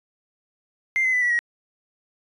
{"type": "tone with pitch steps", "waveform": "triangle", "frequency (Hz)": [2093, 2043, 1993.9, 1946.1, 1899.4], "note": ["C7", "C7", "B6", "B6", "A#6"], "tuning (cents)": [0, -42, 16, -26, 32], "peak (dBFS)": -15, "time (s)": [0.96, 1.39], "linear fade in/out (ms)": 0, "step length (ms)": 86, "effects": ["tanh soft clip ceiling -15 dBFS", "resampled to 24000 Hz"]}